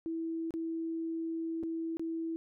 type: tone with dropouts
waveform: sine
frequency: 327.6 Hz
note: E4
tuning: 11 cents flat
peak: -33 dBFS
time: 0.06-2.36 s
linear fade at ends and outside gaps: 0 ms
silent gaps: 0.507-0.539 / 1.629-1.635 / 1.97-1.995 s
effects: none